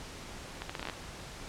accelerating click train, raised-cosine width 0.3 ms, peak -20 dBFS, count 9, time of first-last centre 0.62-0.898 s, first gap 75 ms, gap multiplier 0.76, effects pink hiss -45 dBFS RMS until 1.48 s + low-pass 8000 Hz 12 dB/octave

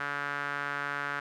sawtooth tone with band-pass filter, 143.2 Hz, D3, 43 cents flat, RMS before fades -34 dBFS, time 0-1.2 s, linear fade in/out 5 ms, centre 1500 Hz, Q 3.7, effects none

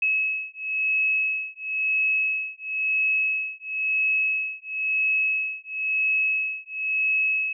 sine beating tone pair, 2575 / 2575.98 Hz, E7 / E7, -41 / -41 cents, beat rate 0.98 Hz, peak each -25 dBFS, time 0.02-7.53 s, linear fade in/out 5 ms, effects none

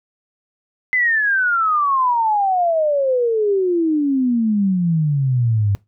sine exponential sweep, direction down, 2049 to 98 Hz, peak -14 dBFS, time 0.93-5.75 s, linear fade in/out 0 ms, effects noise-tail reverb RT60 0.2 s tail -21 dB re dry

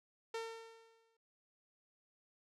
sawtooth tone with exponential decay, 453.6 Hz, A#4, 47 cents flat, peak -34 dBFS, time 0.34-1.17 s, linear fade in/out 5 ms, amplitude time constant 180 ms, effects low-pass 7000 Hz 12 dB/octave

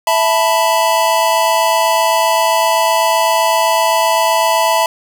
square chord, E suspended fourth, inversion none, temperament equal, 659.3 / 880 / 987.8 Hz, E5 / A5 / B5, 0 / 0 / 0 cents, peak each -16 dBFS, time 0.07-4.86 s, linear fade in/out 2 ms, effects 8-bit

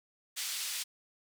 pink band-pass noise, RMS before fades -37 dBFS, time 0.36-0.84 s, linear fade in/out 20 ms, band 3100 to 12000 Hz, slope 12 dB/octave, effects none

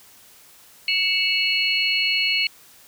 sine tone cluster, 2233 / 2644 / 2900 / 4324 Hz, C#7 / E7 / F#7 / C#8, +12 / +5 / -35 / -44 cents, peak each -24 dBFS, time 0.88-2.47 s, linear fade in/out 2 ms, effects white hiss -50 dBFS RMS until 2.87 s

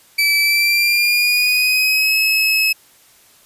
30% pulse tone with pitch glide, 2311 to 2579 Hz, D7 to E7, -28 to -39 cents, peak -10 dBFS, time 0.18-2.73 s, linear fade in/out 10 ms, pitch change +189 cents, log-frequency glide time 0.4-2.17 s, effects white hiss -50 dBFS RMS until 3.45 s + resampled to 32000 Hz

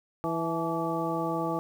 harmonic tone with a mistuned harmonic, 164.81 Hz, E3, in tune, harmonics 1 / 2 / 3 / 4 / 5 / 7, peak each -35 / -32 / -35 / -35 / -34 / -35 dBFS, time 0.24-1.59 s, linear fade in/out 0 ms, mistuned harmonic 5, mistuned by +61 cents, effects 9-bit

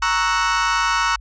35% pulse chord, F# dominant seventh, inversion first, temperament equal, 932.3 / 1108.7 / 1318.5 / 1480 Hz, A#5 / C#6 / E6 / F#6, 0 / 0 / 0 / 0 cents, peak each -21 dBFS, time 0.02-1.16 s, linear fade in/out 5 ms, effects added 50 Hz sine -36 dBFS peak until 1.2 s + resampled to 16000 Hz

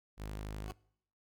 sawtooth tone, 51.91 Hz, G#1, in tune, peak -36 dBFS, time 0.17-0.74 s, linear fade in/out 50 ms
20% pulse tone with exponential growth, 370 Hz, F#4, in tune, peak -34 dBFS, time 0.63-0.71 s, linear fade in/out 1 ms, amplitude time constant 16 ms
effects noise-tail reverb RT60 0.7 s tail -24 dB re dry

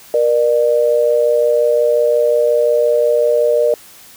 sine tone pair together, 473.4 / 599 Hz, A#4 / D5, +27 / +34 cents, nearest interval major third, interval 407 cents, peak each -13 dBFS, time 0.14-3.74 s, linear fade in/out 2 ms, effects white hiss -41 dBFS RMS until 4.16 s

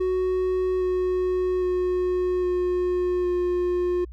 triangle tone with pitch steps, 370 / 366.6 / 363.2 / 359.9 / 356.6 Hz, F#4 / F#4 / F#4 / F#4 / F4, 0 / -16 / -32 / -48 / +36 cents, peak -19 dBFS, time 0-4.05 s, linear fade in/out 10 ms, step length 810 ms, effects added 60 Hz sine -37 dBFS peak until 4.12 s

